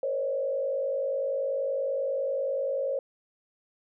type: tone with frequency modulation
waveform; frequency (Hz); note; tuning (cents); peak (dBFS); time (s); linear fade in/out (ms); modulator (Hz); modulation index
sine; 544; C#5; -33; -26; 0.03-2.99; 2; 50.3; 0.94
effects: none